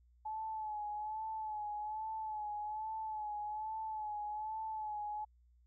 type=tone with vibrato; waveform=sine; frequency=857 Hz; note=A5; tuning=46 cents flat; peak=-38 dBFS; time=0.25-5.25 s; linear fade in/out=10 ms; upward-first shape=sine; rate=1.2 Hz; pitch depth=45 cents each way; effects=added 60 Hz sine -64 dBFS peak until 5.66 s